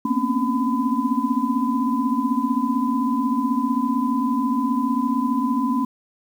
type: tone cluster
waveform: sine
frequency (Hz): 230.5 / 245.5 / 261.4 / 277.2 / 1007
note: A#3 / B3 / C4 / C#4 / B5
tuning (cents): -19 / -10 / -1 / 0 / +33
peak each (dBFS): -25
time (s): 0.05-5.85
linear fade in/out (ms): 5
effects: 8-bit